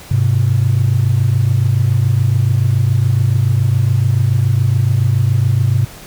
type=tone pair together; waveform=sine; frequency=101.3 / 128.38 Hz; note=G#2 / C3; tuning=-43 / -32 cents; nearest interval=major third; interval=411 cents; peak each=-12 dBFS; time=0.11-5.85 s; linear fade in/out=5 ms; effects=tanh soft clip ceiling -4 dBFS + pink hiss -36 dBFS RMS until 6.06 s